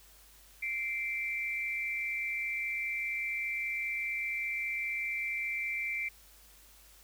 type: tone pair together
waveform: sine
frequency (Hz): 2093 / 2338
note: C7 / D7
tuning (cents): 0 / -8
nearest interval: major second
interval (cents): 192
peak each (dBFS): -36 / -34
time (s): 0.62-6.09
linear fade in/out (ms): 10
effects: added 50 Hz sine -61 dBFS peak until 7.03 s + white hiss -59 dBFS RMS until 7.03 s